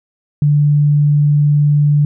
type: tone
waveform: sine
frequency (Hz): 146.83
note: D3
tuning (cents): 0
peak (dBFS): -8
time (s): 0.42-2.05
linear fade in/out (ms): 2
effects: none